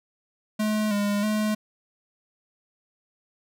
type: tone with pitch steps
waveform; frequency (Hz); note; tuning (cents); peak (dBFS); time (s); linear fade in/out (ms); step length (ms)
square; 213.9 / 204.3 / 213.5; A3 / G#3 / G#3; -49 / -28 / +48; -23; 0.59-1.55; 10; 320
effects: none